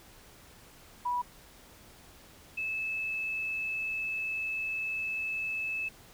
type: tone pair in turn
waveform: sine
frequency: 978 / 2611 Hz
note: B5 / E7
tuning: -17 / -17 cents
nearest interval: octave + perfect fourth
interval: 1700 cents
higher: second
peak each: -28 / -31 dBFS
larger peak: first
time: 1.05-1.22 / 2.57-5.89 s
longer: second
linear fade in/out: 10 ms
effects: pink hiss -55 dBFS RMS until 6.13 s